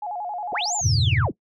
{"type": "tone with vibrato", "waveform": "sine", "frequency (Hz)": 774, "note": "G5", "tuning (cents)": -22, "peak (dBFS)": -27, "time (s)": [0.02, 0.81], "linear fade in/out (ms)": 5, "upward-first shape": "square", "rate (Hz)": 11, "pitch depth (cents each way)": 140}
{"type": "linear two-way sweep", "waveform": "sine", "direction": "up then down", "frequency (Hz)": [41.92, 7459, 41.92], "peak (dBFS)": -23, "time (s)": [0.52, 1.32], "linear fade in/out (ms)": 20, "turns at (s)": 0.74}
{"type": "chord", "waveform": "sine", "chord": "E diminished seventh", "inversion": "none", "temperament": "equal", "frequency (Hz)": [82.41, 98, 116.54, 138.59], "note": ["E2", "G2", "Bb2", "Db3"], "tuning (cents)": [0, 0, 0, 0], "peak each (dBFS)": [-24, -22, -21, -23], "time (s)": [0.81, 1.29], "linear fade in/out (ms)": 50}
{"effects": ["noise-tail reverb RT60 0.1 s tail -21 dB re dry", "tanh soft clip ceiling -10 dBFS"]}